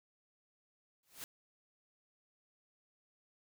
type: noise with exponential growth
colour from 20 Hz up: white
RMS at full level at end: -42 dBFS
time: 1.03-1.24 s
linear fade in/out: 1 ms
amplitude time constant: 44 ms
effects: none